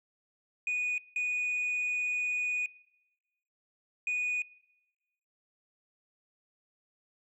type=tone bursts at uneven times; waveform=sine; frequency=2471 Hz; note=D#7; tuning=13 cents flat; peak=-26 dBFS; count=3; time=0.67-0.98 / 1.16-2.66 / 4.07-4.42 s; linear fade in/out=2 ms; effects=noise-tail reverb RT60 1.0 s tail -23 dB re dry + tanh soft clip ceiling -27 dBFS